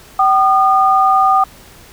sine tone pair together, 767.8 / 1218 Hz, G5 / D#6, -36 / -37 cents, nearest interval minor sixth, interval 799 cents, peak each -11 dBFS, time 0.19-1.44 s, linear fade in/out 5 ms, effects pink hiss -41 dBFS RMS until 1.92 s

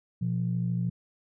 sine tone pair together, 121.42 / 174.61 Hz, B2 / F3, -29 / 0 cents, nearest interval tritone, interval 629 cents, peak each -28 dBFS, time 0.21-0.9 s, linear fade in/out 10 ms, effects tanh soft clip ceiling -18 dBFS

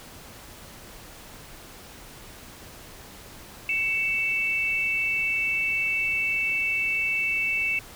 sine tone pair together, 2238 / 2654 Hz, C#7 / E7, +16 / +11 cents, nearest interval minor third, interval 295 cents, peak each -28 / -24 dBFS, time 3.69-7.79 s, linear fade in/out 2 ms, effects pink hiss -45 dBFS RMS until 7.95 s

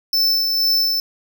square tone with tremolo, 5290 Hz, E8, 5 cents sharp, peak -14 dBFS, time 0.13-1 s, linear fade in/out 2 ms, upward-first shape sine, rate 2.1 Hz, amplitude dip 35%, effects none

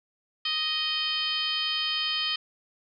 harmonic tone, 623 Hz, D#5, 2 cents sharp, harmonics 2 / 3 / 4 / 5 / 6 / 7 / 8, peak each -38 / -38 / -36 / -28 / -38 / -34 / -35 dBFS, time 0.45-2.36 s, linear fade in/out 5 ms, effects none

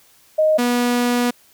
sine / sawtooth tone pair in turn, 622.3 / 243.1 Hz, D#5 / B3, 0 / -27 cents, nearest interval octave + major third, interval 1627 cents, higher first, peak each -12 dBFS, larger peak neither, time 0.38-0.58 / 0.58-1.31 s, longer second, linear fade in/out 10 ms, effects white hiss -53 dBFS RMS until 1.53 s

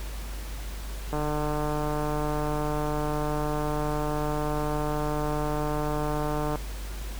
click train, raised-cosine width 1 ms, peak -16 dBFS, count 815, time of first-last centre 1.13-6.557 s, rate 150 Hz, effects added 50 Hz sine -33 dBFS peak until 7.19 s + pink hiss -43 dBFS RMS until 7.19 s

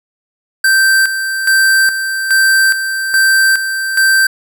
square tone with tremolo, 1562 Hz, G6, 7 cents flat, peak -8 dBFS, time 0.64-4.27 s, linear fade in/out 5 ms, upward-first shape square, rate 1.2 Hz, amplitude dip 60%, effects none

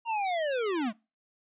square linear sweep, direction down, 942 to 196.8 Hz, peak -28 dBFS, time 0.05-0.93 s, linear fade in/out 50 ms, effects noise-tail reverb RT60 0.3 s tail -25 dB re dry + resampled to 8000 Hz

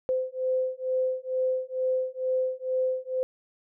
sine beating tone pair, 514 / 516.2 Hz, C5 / C5, -31 / -23 cents, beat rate 2.2 Hz, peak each -28 dBFS, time 0.09-3.23 s, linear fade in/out 0 ms, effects none

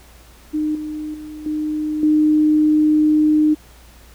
sine tone with level steps, 305.4 Hz, D#4, 32 cents flat, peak -17 / -24 / -30 / -19 / -11 dBFS, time 0.53-3.55 s, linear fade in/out 20 ms, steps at 0.75 / 1.14 / 1.46 / 2.03 s, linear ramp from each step 2 ms, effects added 58 Hz sine -45 dBFS peak until 4.14 s + pink hiss -48 dBFS RMS until 4.14 s

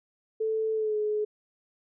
sine tone with pitch glide, 440 to 423.5 Hz, A4 to G#4, 0 to +34 cents, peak -25 dBFS, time 0.4-1.25 s, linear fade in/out 10 ms, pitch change -66 cents, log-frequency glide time 0.74-0.97 s, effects none

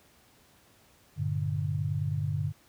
sine chord, G minor, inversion none, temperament equal, 98 / 116.54 / 146.83 Hz, G2 / Bb2 / D3, 0 / 0 / 0 cents, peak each -31 / -35 / -30 dBFS, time 1.16-2.53 s, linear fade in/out 50 ms, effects pink hiss -61 dBFS RMS until 2.68 s + high-pass 60 Hz 12 dB/octave

